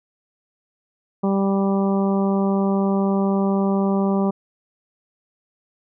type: harmonic tone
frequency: 196 Hz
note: G3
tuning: in tune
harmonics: 1 / 2 / 3 / 4 / 5 / 6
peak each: -18 / -24 / -28 / -30 / -32 / -34 dBFS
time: 1.23-4.31 s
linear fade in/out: 10 ms
effects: none